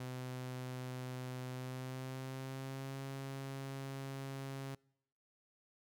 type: tone with pitch glide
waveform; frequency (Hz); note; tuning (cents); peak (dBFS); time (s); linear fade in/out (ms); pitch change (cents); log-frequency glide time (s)
sawtooth; 127.4 to 135.76; C3 to C#3; -46 to -36; -38; 0-4.75; 5; +110; 1.5-3
effects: noise-tail reverb RT60 0.8 s tail -26 dB re dry